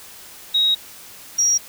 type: tone pair in turn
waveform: sine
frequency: 3795 / 5686 Hz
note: A#7 / F8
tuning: +30 / +30 cents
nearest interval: perfect fifth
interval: 700 cents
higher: second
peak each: -14 dBFS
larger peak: neither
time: 0.54-0.75 / 1.38-1.58 s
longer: first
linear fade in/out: 10 ms
effects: white hiss -41 dBFS RMS until 1.68 s